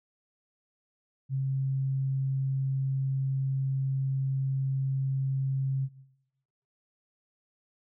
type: tone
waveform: sine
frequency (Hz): 134.5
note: C3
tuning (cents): +48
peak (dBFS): -26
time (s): 1.29-5.89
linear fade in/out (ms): 50
effects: noise-tail reverb RT60 1.0 s tail -19 dB re dry